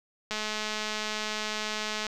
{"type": "click train", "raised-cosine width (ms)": 0.2, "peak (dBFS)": -15, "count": 377, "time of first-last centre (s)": [0.31, 2.067], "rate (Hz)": 214, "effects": []}